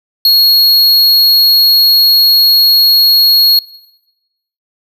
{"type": "tone", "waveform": "square", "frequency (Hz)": 4310, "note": "C#8", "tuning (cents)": -49, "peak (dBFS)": -5, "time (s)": [0.25, 3.59], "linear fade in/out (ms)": 2, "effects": ["noise-tail reverb RT60 1.0 s tail -21 dB re dry"]}